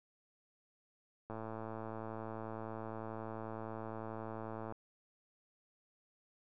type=click train; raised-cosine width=1 ms; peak=-30 dBFS; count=381; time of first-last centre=1.3-4.723 s; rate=111 Hz; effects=none